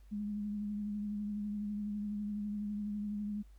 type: tone with vibrato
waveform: sine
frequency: 207.3 Hz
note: G#3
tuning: 3 cents flat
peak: -35 dBFS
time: 0.11-3.43 s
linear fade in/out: 20 ms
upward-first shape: triangle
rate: 12 Hz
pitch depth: 33 cents each way
effects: added 50 Hz sine -54 dBFS peak until 3.58 s + pink hiss -73 dBFS RMS until 3.58 s